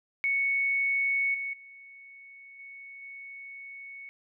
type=tone with level steps; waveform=sine; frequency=2217 Hz; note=C#7; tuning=in tune; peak=-24 / -31 / -47 / -43 / -41 dBFS; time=0.24-4.09 s; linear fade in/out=0 ms; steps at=1.34 / 1.53 / 2.59 / 3.02 s; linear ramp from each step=5 ms; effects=none